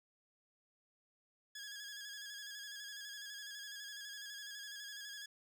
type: tone with vibrato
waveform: 15% pulse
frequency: 1661.2 Hz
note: G#6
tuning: in tune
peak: -40 dBFS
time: 1.55-5.26 s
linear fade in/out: 5 ms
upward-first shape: square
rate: 12 Hz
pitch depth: 35 cents each way
effects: none